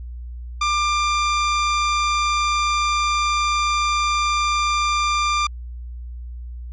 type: tone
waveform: sawtooth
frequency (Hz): 1191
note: D6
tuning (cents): +24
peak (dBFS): -14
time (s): 0.61-5.47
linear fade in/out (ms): 5
effects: added 60 Hz sine -30 dBFS peak until 6.72 s + resampled to 16000 Hz